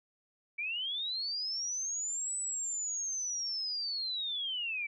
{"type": "linear two-way sweep", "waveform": "sine", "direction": "up then down", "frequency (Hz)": [2282, 8010, 2282], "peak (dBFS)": -33, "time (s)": [0.58, 4.87], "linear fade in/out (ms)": 10, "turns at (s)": 2.37, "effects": []}